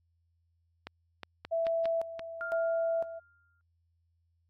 clicks, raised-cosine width 0.3 ms, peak -24 dBFS, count 6, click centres 0.87 / 1.233 / 1.45 / 1.668 / 1.856 / 2.194 s
sine tone with tremolo, 662 Hz, E5, 7 cents sharp, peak -27 dBFS, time 1.51-3.2 s, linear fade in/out 20 ms, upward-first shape square, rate 0.99 Hz, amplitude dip 75%
sine tone with exponential decay, 1400 Hz, F6, 4 cents sharp, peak -33 dBFS, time 2.41-3.61 s, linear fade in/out 0 ms, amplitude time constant 260 ms
effects added 84 Hz sine -70 dBFS peak until 4.49 s + AAC 48 kbps

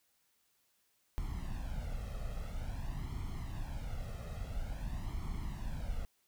brown noise with flanger, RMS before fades -39 dBFS, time 1.18-6.05 s, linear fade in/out 0 ms, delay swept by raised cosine 0.93 to 1.58 ms, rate 0.49 Hz, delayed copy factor +0.75, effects white hiss -75 dBFS RMS until 6.27 s

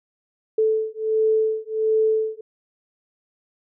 sine beating tone pair, 437.4 / 438.8 Hz, A4 / A4, -10 / -5 cents, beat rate 1.4 Hz, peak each -21 dBFS, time 0.58-2.41 s, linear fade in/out 5 ms, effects none

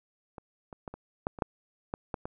clicks, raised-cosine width 1 ms, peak -28 / -29 / -24 / -27 / -15 / -28 / -12 / -18 / -18 / -22 dBFS, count 10, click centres 0.382 / 0.728 / 0.878 / 0.94 / 1.269 / 1.388 / 1.422 / 1.939 / 2.142 / 2.255 s, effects none

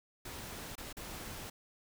pink noise with dropouts, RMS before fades -45 dBFS, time 0.25-1.5 s, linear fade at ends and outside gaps 5 ms, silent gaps 0.755-0.779 / 0.928-0.968 s, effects none

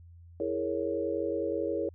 sine chord, A# half-diminished seventh, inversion second, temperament equal, 329.6 / 415.3 / 466.2 / 554.4 Hz, E4 / G#4 / A#4 / C#5, 0 / 0 / 0 / 0 cents, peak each -34 dBFS, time 0.4-1.89 s, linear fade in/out 2 ms, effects added 85 Hz sine -49 dBFS peak until 1.94 s

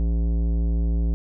sine tone with tanh clipping, 56.6 Hz, A1, 50 cents sharp, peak -21 dBFS, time 0-1.14 s, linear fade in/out 0 ms, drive 14 dB, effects none

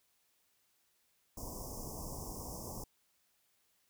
pink band-stop noise, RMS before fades -44 dBFS, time 1.37-2.84 s, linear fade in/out 5 ms, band 1100 to 5100 Hz, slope 96 dB/octave, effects white hiss -75 dBFS RMS until 3.89 s

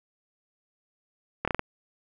slowing click train, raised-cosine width 0.5 ms, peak -11 dBFS, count 5, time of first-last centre 1.45-1.594 s, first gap 26 ms, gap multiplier 1.22, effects none

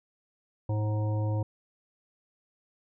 harmonic tone with a mistuned harmonic, 106.7 Hz, G#2, 47 cents sharp, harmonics 1 / 3 / 5 / 7 / 9, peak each -26 / -38 / -38 / -46 / -43 dBFS, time 0.69-1.43 s, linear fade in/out 5 ms, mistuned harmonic 9, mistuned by -48 cents, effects none

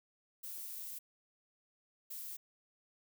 violet noise bursts at uneven times, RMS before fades -45 dBFS, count 2, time 0.43-0.99 / 2.1-2.37 s, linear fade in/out 10 ms, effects none

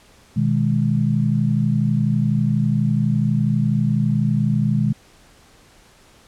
sine chord, G# minor, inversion first, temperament equal, 123.47 / 155.56 / 207.7 Hz, B2 / D#3 / G#3, 0 / 0 / 0 cents, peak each -20 dBFS, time 0.36-4.93 s, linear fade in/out 10 ms, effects pink hiss -51 dBFS RMS until 6.27 s + low-pass 10000 Hz 12 dB/octave

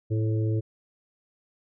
harmonic tone with a mistuned harmonic, 110 Hz, A2, in tune, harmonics 1 / 3 / 4 / 5, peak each -23 / -32 / -35 / -42 dBFS, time 0.1-0.61 s, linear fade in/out 20 ms, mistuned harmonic 4, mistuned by -27 cents, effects none

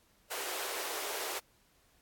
pink high-pass noise, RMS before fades -38 dBFS, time 0.3-1.4 s, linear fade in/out 20 ms, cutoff 360 Hz, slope 48 dB/octave, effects pink hiss -68 dBFS RMS until 2.01 s + AAC 64 kbps

